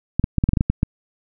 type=clicks; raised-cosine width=5 ms; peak=-4 dBFS; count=10; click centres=0.196 / 0.241 / 0.383 / 0.439 / 0.49 / 0.534 / 0.572 / 0.609 / 0.7 / 0.831 s; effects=none